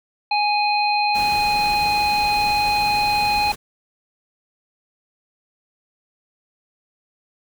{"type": "harmonic tone", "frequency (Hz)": 830.6, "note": "G#5", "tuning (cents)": 0, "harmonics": [1, 3, 5], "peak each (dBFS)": [-18, -23, -25], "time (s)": [0.31, 3.52], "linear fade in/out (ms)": 5}
{"type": "noise", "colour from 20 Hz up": "pink", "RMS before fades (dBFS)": -32, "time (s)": [1.14, 3.56], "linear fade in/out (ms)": 20}
{"effects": []}